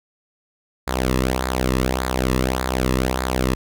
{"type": "tone with flanger", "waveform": "sawtooth", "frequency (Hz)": 64, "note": "C2", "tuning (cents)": -38, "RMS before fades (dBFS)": -21, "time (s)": [0.87, 3.55], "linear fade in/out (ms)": 10, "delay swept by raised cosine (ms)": [0.34, 1.34], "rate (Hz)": 1.7, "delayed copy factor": -0.7, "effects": []}